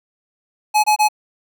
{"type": "tone bursts", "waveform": "square", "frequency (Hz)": 848, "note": "G#5", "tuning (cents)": 36, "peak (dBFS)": -12, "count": 3, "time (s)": [0.74, 1.087], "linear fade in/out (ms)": 20, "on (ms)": 99, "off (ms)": 25, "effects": []}